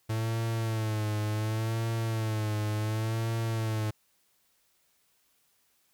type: tone with vibrato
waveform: 45% pulse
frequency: 110 Hz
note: A2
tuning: in tune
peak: -28 dBFS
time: 0.09-3.91 s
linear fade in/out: 10 ms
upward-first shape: sine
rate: 0.69 Hz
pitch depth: 63 cents each way
effects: white hiss -70 dBFS RMS until 5.93 s